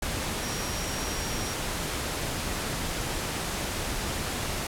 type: tone in noise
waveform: sine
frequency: 5630 Hz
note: F8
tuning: 13 cents sharp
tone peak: -39 dBFS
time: 0.42-1.54 s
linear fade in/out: 5 ms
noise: pink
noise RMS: -31 dBFS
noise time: 0.02-4.67 s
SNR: -11 dB
effects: low-pass 12000 Hz 12 dB/octave